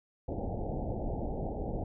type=low-pass noise; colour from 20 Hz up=pink; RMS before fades=-35 dBFS; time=0.28-1.84 s; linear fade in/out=5 ms; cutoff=830 Hz; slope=96 dB/octave; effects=none